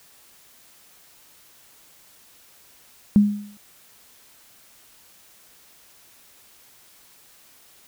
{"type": "tone with exponential decay", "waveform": "sine", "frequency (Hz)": 205.9, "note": "G#3", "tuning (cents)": -15, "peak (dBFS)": -8, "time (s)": [3.16, 3.57], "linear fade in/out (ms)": 0, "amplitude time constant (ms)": 89, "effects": ["white hiss -53 dBFS RMS until 7.87 s"]}